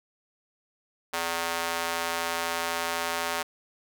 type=tone with high-pass filter; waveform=square; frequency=84 Hz; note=E2; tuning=33 cents sharp; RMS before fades=-30 dBFS; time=1.13-3.43 s; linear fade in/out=10 ms; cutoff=790 Hz; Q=0.85; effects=none